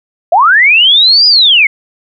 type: linear two-way sweep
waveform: sine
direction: up then down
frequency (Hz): 622.3 to 4978 to 2095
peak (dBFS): -3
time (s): 0.32-1.67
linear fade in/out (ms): 5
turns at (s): 1.27
effects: none